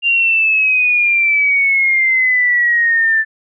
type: exponential sweep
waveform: sine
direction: down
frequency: 2794 to 1762 Hz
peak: -10 dBFS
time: 0.02-3.25 s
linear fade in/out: 50 ms
effects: none